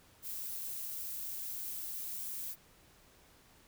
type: noise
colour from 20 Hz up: violet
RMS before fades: -41 dBFS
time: 0.22-2.56 s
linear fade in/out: 50 ms
effects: pink hiss -63 dBFS RMS until 3.67 s